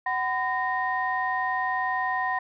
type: tone cluster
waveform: sine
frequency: 750 / 1010 / 1851 Hz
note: F#5 / B5 / A#6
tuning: +23 / +39 / -13 cents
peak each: -28 dBFS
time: 0.06-2.39 s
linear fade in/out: 5 ms
effects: tanh soft clip ceiling -15 dBFS